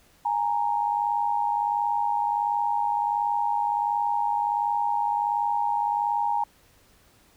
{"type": "tone pair together", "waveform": "sine", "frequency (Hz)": [828, 929.4], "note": ["G#5", "A#5"], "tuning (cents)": [-5, -5], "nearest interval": "major second", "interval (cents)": 200, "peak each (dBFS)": -25, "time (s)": [0.25, 6.44], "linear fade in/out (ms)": 5, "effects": ["pink hiss -59 dBFS RMS until 7.36 s"]}